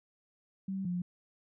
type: tone pair in turn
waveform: sine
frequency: 192.5 / 177.7 Hz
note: G3 / F3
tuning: -31 / +30 cents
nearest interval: minor second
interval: 139 cents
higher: first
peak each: -33 / -31 dBFS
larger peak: second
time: 0.68-0.85 / 0.85-1.02 s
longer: neither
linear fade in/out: 5 ms
effects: none